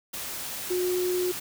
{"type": "tone in noise", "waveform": "sine", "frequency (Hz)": 361.6, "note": "F#4", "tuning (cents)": -40, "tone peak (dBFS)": -24, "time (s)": [0.7, 1.32], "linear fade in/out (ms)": 10, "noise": "white", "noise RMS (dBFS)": -35, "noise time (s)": [0.13, 1.4], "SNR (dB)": 8, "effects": []}